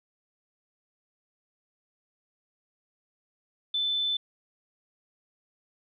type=tone; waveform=sine; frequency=3520 Hz; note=A7; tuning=in tune; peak=-25 dBFS; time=3.74-4.17 s; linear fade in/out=5 ms; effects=none